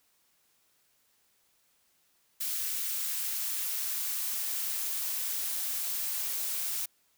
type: noise with high-pass filter sweep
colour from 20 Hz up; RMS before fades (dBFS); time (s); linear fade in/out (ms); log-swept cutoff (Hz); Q
blue; -33; 2.4-6.86; 10; 1500 to 270; 0.85
effects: white hiss -70 dBFS RMS until 7.17 s